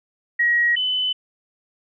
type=tone pair in turn; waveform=sine; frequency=1900 / 3016 Hz; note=A#6 / F#7; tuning=+33 / +32 cents; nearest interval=minor sixth; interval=799 cents; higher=second; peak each=-15 / -19 dBFS; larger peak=first; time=0.39-0.76 / 0.76-1.13 s; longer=neither; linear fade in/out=10 ms; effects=none